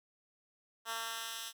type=tone with high-pass filter sweep; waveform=10% pulse; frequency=227.3 Hz; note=A#3; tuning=43 cents flat; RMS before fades=-41 dBFS; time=0.85-1.53 s; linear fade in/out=50 ms; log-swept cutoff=1100 to 3200 Hz; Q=0.79; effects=none